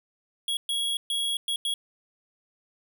square tone bursts at uneven times, 3322 Hz, G#7, in tune, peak -26 dBFS, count 5, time 0.48-0.57 / 0.69-0.97 / 1.1-1.37 / 1.48-1.56 / 1.65-1.74 s, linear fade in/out 2 ms, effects none

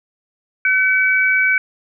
sine tone pair together, 1520 / 2277 Hz, F#6 / C#7, +46 / +46 cents, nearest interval perfect fifth, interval 700 cents, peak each -15 dBFS, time 0.65-1.58 s, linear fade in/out 2 ms, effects none

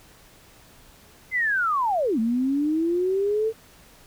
sine linear two-way sweep, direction down then up, 2091 to 217.8 to 451.4 Hz, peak -20 dBFS, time 1.31-3.53 s, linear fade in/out 50 ms, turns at 2.19 s, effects pink hiss -52 dBFS RMS until 4.06 s

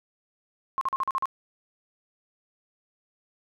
sine tone bursts, 1069 Hz, C6, 37 cents sharp, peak -23 dBFS, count 7, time 0.78-1.256 s, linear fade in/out 0 ms, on 32 ms, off 42 ms, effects none

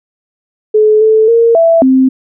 sine tone with pitch steps, 428.9 / 437.7 / 462.4 / 663 / 261.7 Hz, A4 / A4 / A#4 / E5 / C4, -44 / -9 / -14 / +10 / 0 cents, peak -4 dBFS, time 0.74-2.09 s, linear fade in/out 10 ms, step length 270 ms, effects none

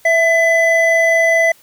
triangle tone pair together, 660.1 / 2005 Hz, E5 / B6, +2 / +26 cents, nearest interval octave + perfect fifth, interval 1924 cents, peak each -11 dBFS, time 0.05-1.52 s, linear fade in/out 5 ms, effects white hiss -49 dBFS RMS until 1.62 s

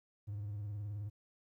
triangle tone with vibrato, 103 Hz, G#2, 14 cents flat, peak -36 dBFS, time 0.27-1.1 s, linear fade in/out 20 ms, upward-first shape sine, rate 19 Hz, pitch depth 70 cents each way, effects tanh soft clip ceiling -33 dBFS + 13-bit

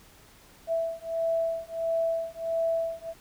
sine beating tone pair, 659.3 / 660.8 Hz, E5 / E5, 0 / +4 cents, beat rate 1.5 Hz, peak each -29 dBFS, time 0.67-3.14 s, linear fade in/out 50 ms, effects pink hiss -55 dBFS RMS until 3.2 s

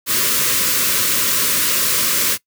white band-stop noise, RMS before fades -17 dBFS, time 0.06-2.38 s, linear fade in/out 50 ms, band 600 to 980 Hz, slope 96 dB/octave, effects noise-tail reverb RT60 0.1 s tail -20 dB re dry + high-pass 100 Hz 12 dB/octave

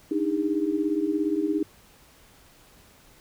sine tone cluster, 297.5 / 314.7 / 404.4 Hz, D4 / D#4 / G#4, +22 / +20 / -46 cents, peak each -28 / -25 / -29 dBFS, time 0.11-1.63 s, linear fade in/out 5 ms, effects pink hiss -55 dBFS RMS until 3.2 s

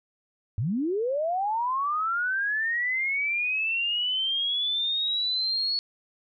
sine linear sweep, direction up, 91 to 4400 Hz, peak -24 dBFS, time 0.58-5.79 s, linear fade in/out 0 ms, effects none

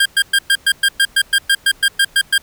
25% pulse tone bursts, 1604 Hz, G6, 39 cents sharp, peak -6 dBFS, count 15, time 0-2.38 s, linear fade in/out 5 ms, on 56 ms, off 110 ms, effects pink hiss -47 dBFS RMS until 2.42 s

